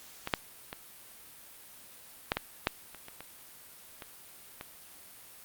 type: clicks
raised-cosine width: 0.3 ms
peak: -18 / -9 / -22 / -10 / -14 / -9 / -29 / -28 / -26 / -25 / -24 dBFS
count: 11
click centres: 0.274 / 0.338 / 0.729 / 2.319 / 2.37 / 2.671 / 2.947 / 3.084 / 3.206 / 4.022 / 4.611 s
effects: white hiss -52 dBFS RMS until 5.44 s + Opus 48 kbps